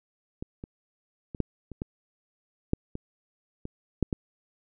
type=clicks; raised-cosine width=3 ms; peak=-21 / -25 / -24 / -12 / -27 / -18 / -10 / -22 / -23 / -10 / -15 dBFS; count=11; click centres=0.425 / 0.639 / 1.348 / 1.403 / 1.717 / 1.819 / 2.734 / 2.954 / 3.654 / 4.027 / 4.128 s; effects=none